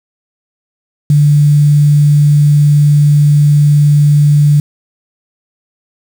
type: tone with quantisation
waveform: sine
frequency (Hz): 146.83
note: D3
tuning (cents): 0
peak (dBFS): -4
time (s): 1.1-4.6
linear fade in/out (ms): 2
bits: 5
effects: none